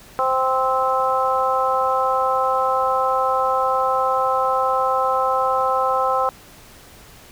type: harmonic tone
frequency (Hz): 261.2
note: C4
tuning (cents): -3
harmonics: 2 / 3 / 4 / 5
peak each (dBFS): -22 / -22 / -22 / -22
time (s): 0.19-6.29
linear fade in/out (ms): 0
effects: pink hiss -45 dBFS RMS until 7.31 s